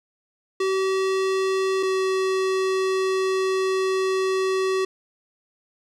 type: tone pair in turn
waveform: square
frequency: 382 / 379.4 Hz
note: G4 / F#4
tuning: -45 / +43 cents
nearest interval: unison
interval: 12 cents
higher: first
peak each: -21 dBFS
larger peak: neither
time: 0.6-1.83 / 1.83-4.85 s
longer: second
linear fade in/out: 5 ms
effects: low-pass 7000 Hz 12 dB/octave + 10-bit